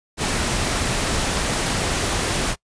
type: noise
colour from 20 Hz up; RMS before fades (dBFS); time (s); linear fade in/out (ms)
pink; -22; 0.17-2.56; 50
effects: noise-tail reverb RT60 0.1 s tail -24 dB re dry + resampled to 22050 Hz